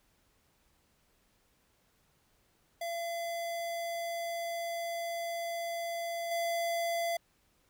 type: tone with level steps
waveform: square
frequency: 679 Hz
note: F5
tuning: 49 cents flat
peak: -35 / -31 dBFS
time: 2.81-7.17 s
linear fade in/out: 5 ms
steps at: 6.31 s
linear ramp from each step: 5 ms
effects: pink hiss -71 dBFS RMS until 7.69 s